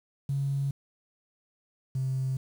triangle tone pair in turn, 138.59 / 131.75 Hz, C#3 / C3, 0 / +12 cents, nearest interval minor second, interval 88 cents, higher first, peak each -22 / -23 dBFS, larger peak first, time 0.29-0.71 / 1.95-2.37 s, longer neither, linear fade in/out 5 ms, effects tanh soft clip ceiling -24 dBFS + 9-bit

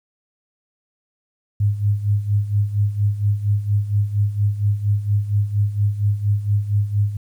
sine tone with tremolo, 102.8 Hz, G#2, 17 cents flat, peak -13 dBFS, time 1.6-7.17 s, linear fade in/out 5 ms, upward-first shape sine, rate 4.3 Hz, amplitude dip 75%, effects 9-bit

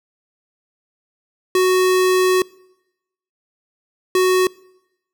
square tone bursts at uneven times, 370 Hz, F#4, in tune, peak -13 dBFS, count 2, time 1.55-2.42 / 4.15-4.47 s, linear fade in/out 2 ms, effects noise-tail reverb RT60 0.9 s tail -24 dB re dry

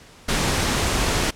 pink noise, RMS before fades -21 dBFS, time 0.28-1.31 s, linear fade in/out 10 ms, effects pink hiss -47 dBFS RMS until 1.35 s + low-pass 9000 Hz 12 dB/octave

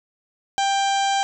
harmonic tone with a mistuned harmonic, 789 Hz, G5, 11 cents sharp, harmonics 1 / 2 / 3 / 4 / 5 / 6 / 7 / 8 / 9 / 10, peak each -19 / -29 / -33 / -29 / -34 / -38 / -37 / -37 / -37 / -40 dBFS, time 0.58-1.23 s, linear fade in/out 0 ms, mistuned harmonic 7, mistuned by +44 cents, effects none

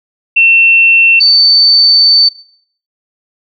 sine tone pair in turn, 2700 / 4541 Hz, E7 / C#8, +41 / +41 cents, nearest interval major sixth, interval 900 cents, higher second, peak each -4 dBFS, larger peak neither, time 0.36-1.2 / 1.2-2.29 s, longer second, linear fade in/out 10 ms, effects noise-tail reverb RT60 0.6 s tail -20 dB re dry

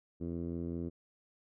10% pulse tone with low-pass filter, 84.9 Hz, F2, 48 cents flat, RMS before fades -38 dBFS, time 0.2-0.9 s, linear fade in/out 20 ms, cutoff 320 Hz, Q 1.4, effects none

